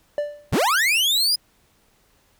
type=tone with exponential decay; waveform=triangle; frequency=587.3 Hz; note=D5; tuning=in tune; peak=-16 dBFS; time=0.18-0.52 s; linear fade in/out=1 ms; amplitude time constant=72 ms
type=linear sweep; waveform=40% pulse; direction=up; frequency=43.77 to 5060 Hz; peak=-16 dBFS; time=0.52-1.36 s; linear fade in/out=10 ms
effects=pink hiss -61 dBFS RMS until 2.39 s